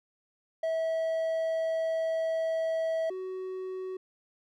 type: tone pair in turn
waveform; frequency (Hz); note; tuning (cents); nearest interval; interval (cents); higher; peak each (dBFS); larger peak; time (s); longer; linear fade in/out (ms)
triangle; 649 / 374.1; E5 / F#4; -27 / +19; minor seventh; 954; first; -25 / -32; first; 0.63-3.1 / 3.1-3.97; first; 5
effects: none